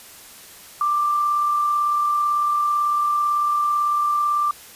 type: tone with amplitude modulation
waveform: sine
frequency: 1181 Hz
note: D6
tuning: 9 cents sharp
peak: -16 dBFS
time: 0.81-4.51 s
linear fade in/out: 2 ms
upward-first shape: sine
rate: 38 Hz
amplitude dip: 25%
effects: white hiss -43 dBFS RMS until 4.75 s + resampled to 32000 Hz